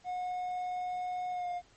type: tone with pitch glide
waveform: triangle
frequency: 726 to 709.8 Hz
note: F#5 to F5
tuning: -33 to +28 cents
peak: -31 dBFS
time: 0.04-1.62 s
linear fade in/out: 50 ms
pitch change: -39 cents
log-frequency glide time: 1.31-1.49 s
effects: pink hiss -63 dBFS RMS until 1.76 s + MP3 32 kbps